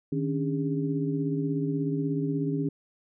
sine tone cluster, 154.7 / 276.3 / 292.8 / 406.6 Hz, D#3 / C#4 / D4 / G#4, -10 / -6 / -5 / -37 cents, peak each -29 / -29 / -36 / -34 dBFS, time 0.12-2.69 s, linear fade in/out 5 ms, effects none

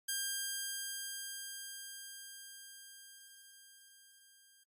5% pulse tone with level ramp, 1600 Hz, G6, 35 cents sharp, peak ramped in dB -23 to -52 dBFS, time 0.08-4.64 s, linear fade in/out 10 ms, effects AAC 48 kbps

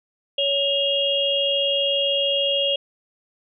sine tone cluster, 558 / 2831 / 3284 Hz, C#5 / F7 / G#7, +11 / +23 / -20 cents, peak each -23 dBFS, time 0.38-2.76 s, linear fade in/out 5 ms, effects none

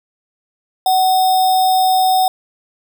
sine tone with sample-and-hold, 749 Hz, F#5, 21 cents sharp, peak -10 dBFS, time 0.86-2.28 s, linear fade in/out 2 ms, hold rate 4410 Hz, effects none

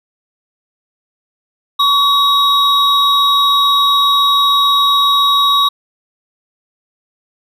triangle tone pair together, 1127 / 3800 Hz, C#6 / A#7, +28 / +33 cents, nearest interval octave + major sixth, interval 2105 cents, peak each -10 dBFS, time 1.79-5.69 s, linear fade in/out 10 ms, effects none

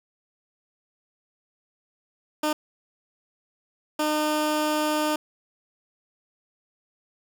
15% pulse tone bursts at uneven times, 304.2 Hz, D#4, 39 cents flat, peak -16 dBFS, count 2, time 2.43-2.53 / 3.99-5.16 s, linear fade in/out 5 ms, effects none

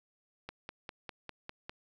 click train, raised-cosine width 0.3 ms, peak -25 dBFS, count 7, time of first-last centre 0.49-1.695 s, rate 4.98 Hz, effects none

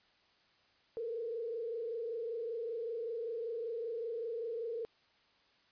sine tone with frequency modulation, 460.9 Hz, A#4, 20 cents flat, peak -36 dBFS, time 0.97-4.85 s, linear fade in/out 0 ms, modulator 25.2 Hz, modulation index 0.93, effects white hiss -69 dBFS RMS until 5.71 s + resampled to 11025 Hz

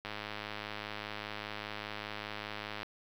click train, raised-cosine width 0.3 ms, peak -23 dBFS, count 293, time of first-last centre 0.05-2.831 s, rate 105 Hz, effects 9-bit

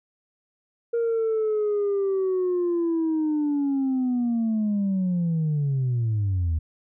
sine linear sweep, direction down, 470 to 77 Hz, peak -19 dBFS, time 0.93-6.59 s, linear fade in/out 10 ms, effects tanh soft clip ceiling -19 dBFS

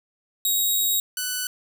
5% pulse tone pair in turn, 3799 / 1491.6 Hz, A#7 / F#6, +32 / +14 cents, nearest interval octave + major third, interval 1618 cents, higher first, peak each -12 / -14 dBFS, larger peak first, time 0.45-1 / 1.17-1.47 s, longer first, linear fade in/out 2 ms, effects none

